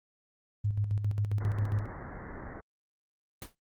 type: tone with tremolo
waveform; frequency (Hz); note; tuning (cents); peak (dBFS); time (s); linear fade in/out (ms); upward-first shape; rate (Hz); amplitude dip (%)
sine; 103.3; G#2; -9; -25; 0.64-1.86; 10; square; 7.4; 55
type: low-pass noise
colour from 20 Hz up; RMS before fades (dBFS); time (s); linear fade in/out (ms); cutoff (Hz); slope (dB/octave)
pink; -42; 1.4-2.61; 10; 2000; 96
type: noise with exponential decay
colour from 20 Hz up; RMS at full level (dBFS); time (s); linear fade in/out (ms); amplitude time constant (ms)
pink; -37; 3.42-3.55; 1; 27
effects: Opus 24 kbps